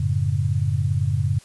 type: chord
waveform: sine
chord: F# minor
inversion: none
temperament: equal with one note detuned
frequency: 92.5 / 110 / 140.53 Hz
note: F#2 / A2 / C#3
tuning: 0 / 0 / +24 cents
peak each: -23 dBFS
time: 0-1.39 s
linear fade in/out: 5 ms
effects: white hiss -50 dBFS RMS until 1.44 s + resampled to 24000 Hz